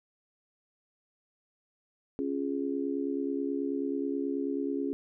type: chord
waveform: sine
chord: Db major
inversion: none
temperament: just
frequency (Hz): 277.2 / 346.5 / 415.8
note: Db4 / F4 / Ab4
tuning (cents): 0 / -14 / +2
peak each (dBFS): -31 / -36 / -35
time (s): 2.19-4.93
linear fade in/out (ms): 0
effects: none